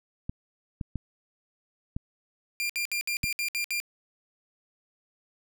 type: clicks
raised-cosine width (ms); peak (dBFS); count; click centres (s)
5; -19; 5; 0.295 / 0.812 / 0.957 / 1.965 / 3.24
type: tone bursts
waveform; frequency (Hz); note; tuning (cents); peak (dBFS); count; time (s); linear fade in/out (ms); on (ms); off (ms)
sawtooth; 2392; D7; +31; -24; 8; 2.6-3.801; 0; 95; 63
effects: none